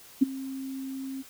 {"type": "tone with ADSR envelope", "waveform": "sine", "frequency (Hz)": 267.1, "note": "C4", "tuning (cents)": 36, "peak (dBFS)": -13, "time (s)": [0.21, 1.23], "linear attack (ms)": 16, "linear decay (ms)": 16, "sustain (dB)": -20, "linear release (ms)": 24, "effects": ["white hiss -51 dBFS RMS until 1.29 s"]}